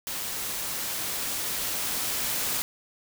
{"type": "noise with level ramp", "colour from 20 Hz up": "white", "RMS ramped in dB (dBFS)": [-33, -28], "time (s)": [0.07, 2.62], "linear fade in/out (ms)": 0, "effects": []}